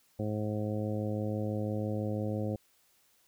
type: harmonic tone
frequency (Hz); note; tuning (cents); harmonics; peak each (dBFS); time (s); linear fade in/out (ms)
106; G#2; +36; 1 / 2 / 3 / 4 / 5 / 6 / 7; -34 / -36 / -39 / -42 / -38 / -48 / -48; 0.19-2.56; 5
effects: white hiss -68 dBFS RMS until 3.27 s